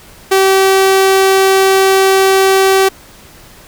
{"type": "tone", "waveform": "sawtooth", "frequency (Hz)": 384.8, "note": "G4", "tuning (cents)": -32, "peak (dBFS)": -3, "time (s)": [0.31, 2.89], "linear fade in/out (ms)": 10, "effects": ["pink hiss -39 dBFS RMS until 3.67 s"]}